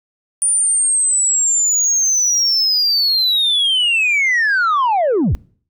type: linear sweep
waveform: sine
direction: down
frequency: 9390 to 44.44 Hz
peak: -10 dBFS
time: 0.42-5.35 s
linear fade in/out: 0 ms
effects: noise-tail reverb RT60 0.5 s tail -25 dB re dry + tanh soft clip ceiling -11 dBFS